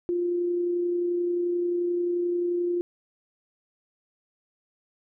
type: tone with amplitude modulation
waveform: sine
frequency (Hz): 350.2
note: F4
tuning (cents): +5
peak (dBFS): -22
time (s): 0.09-2.81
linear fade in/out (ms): 0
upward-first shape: sine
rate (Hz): 31.4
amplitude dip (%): 25
effects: none